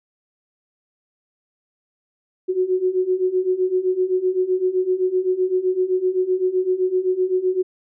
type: beating tone pair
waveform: sine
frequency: 364.8 / 372.6 Hz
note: F#4 / F#4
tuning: -24 / +12 cents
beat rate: 7.8 Hz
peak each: -22 / -19 dBFS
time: 2.48-7.63 s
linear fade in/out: 20 ms
effects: none